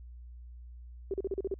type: tone bursts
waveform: sine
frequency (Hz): 387.5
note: G4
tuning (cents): -20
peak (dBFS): -29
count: 7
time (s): 1.11-1.541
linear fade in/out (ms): 2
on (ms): 29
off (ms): 38
effects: added 60 Hz sine -45 dBFS peak until 1.59 s